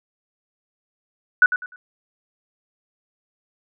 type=tone with echo; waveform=sine; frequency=1480 Hz; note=F#6; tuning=in tune; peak=-8 dBFS; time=1.42-1.46 s; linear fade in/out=2 ms; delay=100 ms; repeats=3; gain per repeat=-11 dB; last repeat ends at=1.76 s; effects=none